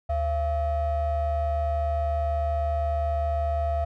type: ring-modulated tone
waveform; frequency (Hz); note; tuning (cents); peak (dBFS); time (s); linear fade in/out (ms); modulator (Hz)
triangle; 303.3; D#4; -44; -18; 0.09-3.85; 10; 378
effects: none